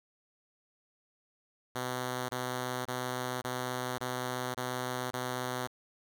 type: tone bursts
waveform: 5% pulse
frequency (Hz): 126.2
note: B2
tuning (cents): +38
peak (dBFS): -22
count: 7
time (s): 1.75-5.674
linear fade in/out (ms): 10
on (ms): 540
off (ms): 24
effects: none